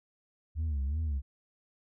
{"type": "tone with vibrato", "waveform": "sine", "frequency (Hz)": 73.6, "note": "D2", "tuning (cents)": 4, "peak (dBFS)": -26, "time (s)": [0.55, 1.22], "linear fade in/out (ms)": 50, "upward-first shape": "sine", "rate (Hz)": 2.7, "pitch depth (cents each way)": 160, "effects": ["tanh soft clip ceiling -28 dBFS"]}